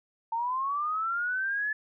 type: linear sweep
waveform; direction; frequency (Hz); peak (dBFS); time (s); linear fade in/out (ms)
sine; up; 895 to 1733; -27; 0.32-1.73; 5
effects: none